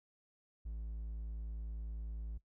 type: tone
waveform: triangle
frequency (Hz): 55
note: A1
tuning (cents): 0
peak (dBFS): -38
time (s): 0.65-2.38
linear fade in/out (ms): 10
effects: noise-tail reverb RT60 0.1 s tail -17 dB re dry